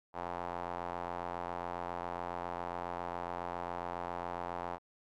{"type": "tone with band-pass filter", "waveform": "square", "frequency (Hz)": 43.65, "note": "F1", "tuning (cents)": 0, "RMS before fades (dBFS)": -40, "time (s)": [0.13, 4.79], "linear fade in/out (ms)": 50, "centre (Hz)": 860, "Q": 2.4, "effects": []}